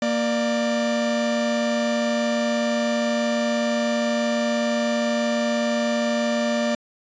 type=tone pair together; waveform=45% pulse; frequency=233 / 594 Hz; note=A#3 / D5; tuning=-1 / +20 cents; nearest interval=octave + major third; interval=1621 cents; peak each=-23 dBFS; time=0.02-6.75 s; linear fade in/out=2 ms; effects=resampled to 16000 Hz